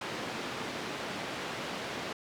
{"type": "band-pass noise", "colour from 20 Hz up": "pink", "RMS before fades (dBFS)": -38, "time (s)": [0.01, 2.13], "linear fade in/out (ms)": 5, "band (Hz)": [210, 4100], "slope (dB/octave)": 12, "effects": []}